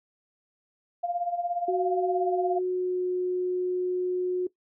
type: tone with tremolo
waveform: sine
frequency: 698.5 Hz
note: F5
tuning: in tune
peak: -24 dBFS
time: 1.03-2.59 s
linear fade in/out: 10 ms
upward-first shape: sine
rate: 17 Hz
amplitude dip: 70%
type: tone with pitch glide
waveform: sine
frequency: 370 to 363.4 Hz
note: F#4 to F#4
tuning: 0 to -31 cents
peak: -24 dBFS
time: 1.68-4.47 s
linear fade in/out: 5 ms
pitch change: -31 cents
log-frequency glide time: 2.08-3.05 s
effects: noise-tail reverb RT60 0.1 s tail -18 dB re dry